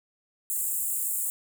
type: high-pass noise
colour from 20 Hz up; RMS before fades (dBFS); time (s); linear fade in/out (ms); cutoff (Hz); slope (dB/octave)
pink; -29; 0.5-1.3; 0; 7300; 96
effects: none